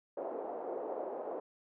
white band-pass noise, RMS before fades -40 dBFS, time 0.17-1.4 s, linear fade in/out 5 ms, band 370 to 660 Hz, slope 24 dB/octave, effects none

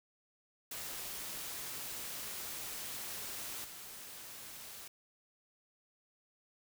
white noise with level steps, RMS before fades -43 / -49 dBFS, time 0.71-4.88 s, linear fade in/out 5 ms, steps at 3.64 s, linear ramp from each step 5 ms, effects none

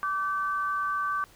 sine tone pair together, 1161.1 / 1534 Hz, D6 / G6, -20 / -38 cents, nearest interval perfect fourth, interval 482 cents, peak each -27 / -32 dBFS, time 0.03-1.24 s, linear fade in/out 0 ms, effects pink hiss -56 dBFS RMS until 1.35 s

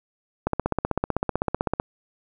click train, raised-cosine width 1 ms, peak -8 dBFS, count 22, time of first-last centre 0.47-1.799 s, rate 15.8 Hz, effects none

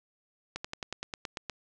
slowing click train, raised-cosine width 0.2 ms, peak -18 dBFS, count 10, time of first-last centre 0.56-1.497 s, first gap 85 ms, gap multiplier 1.05, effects resampled to 24000 Hz + 9-bit

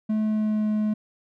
triangle tone with pitch glide, 215.7 to 213.2 Hz, A3 to G#3, -34 to +46 cents, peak -19 dBFS, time 0.09-0.94 s, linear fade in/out 10 ms, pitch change -20 cents, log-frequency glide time 0.22-0.68 s, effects none

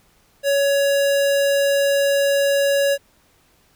square tone, 560 Hz, C#5, 18 cents sharp, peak -16 dBFS, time 0.43-2.98 s, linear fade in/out 50 ms, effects pink hiss -58 dBFS RMS until 3.75 s

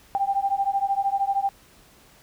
sine beating tone pair, 784 / 797 Hz, G5 / G5, 0 / +28 cents, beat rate 13 Hz, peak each -24 dBFS, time 0.15-1.49 s, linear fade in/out 0 ms, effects pink hiss -54 dBFS RMS until 2.22 s

